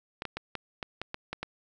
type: clicks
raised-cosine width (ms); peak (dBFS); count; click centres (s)
0.3; -18; 9; 0.221 / 0.253 / 0.37 / 0.553 / 0.828 / 1.016 / 1.144 / 1.33 / 1.43
effects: none